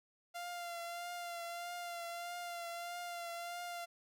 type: tone with vibrato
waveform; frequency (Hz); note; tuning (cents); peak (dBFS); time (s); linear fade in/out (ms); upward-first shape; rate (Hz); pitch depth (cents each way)
sawtooth; 693; F5; -14; -38; 0.34-3.86; 20; triangle; 1.6; 31
effects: none